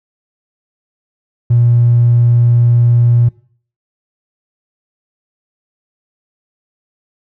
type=tone; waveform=triangle; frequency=119.3 Hz; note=A#2; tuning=41 cents sharp; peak=-3 dBFS; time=1.5-3.29 s; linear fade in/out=10 ms; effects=noise-tail reverb RT60 0.5 s tail -24 dB re dry + tanh soft clip ceiling -3 dBFS